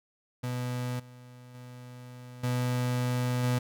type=tone with level steps; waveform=35% pulse; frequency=124.2 Hz; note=B2; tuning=10 cents sharp; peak=-29 / -46 / -42 / -25 / -23 dBFS; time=0.43-3.59 s; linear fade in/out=10 ms; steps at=0.99 / 1.54 / 2.43 / 3.43 s; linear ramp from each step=10 ms; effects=none